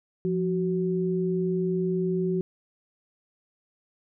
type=tone pair together; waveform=sine; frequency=174.61 / 373.5 Hz; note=F3 / F#4; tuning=0 / +16 cents; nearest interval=octave + minor second; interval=1316 cents; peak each=-26 dBFS; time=0.25-2.41 s; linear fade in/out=0 ms; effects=none